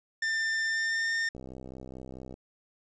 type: tone with pitch glide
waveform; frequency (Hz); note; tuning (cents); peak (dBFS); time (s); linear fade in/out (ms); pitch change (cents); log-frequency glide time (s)
45% pulse; 1792 to 1816; A6 to A#6; +31 to -46; -27; 0.22-1.29; 5; +23; 0.66-1.13
type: click train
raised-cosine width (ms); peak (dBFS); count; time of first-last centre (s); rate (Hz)
2; -30; 65; 1.35-2.341; 64.6
effects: resampled to 16000 Hz + 10-bit